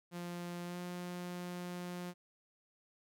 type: tone with pitch glide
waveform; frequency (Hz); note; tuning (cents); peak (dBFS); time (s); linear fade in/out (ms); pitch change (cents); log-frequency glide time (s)
sawtooth; 174.61 to 177.56; F3 to F3; 0 to +29; -37; 0.11-2.14; 50; +29; 0.64-0.79
effects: none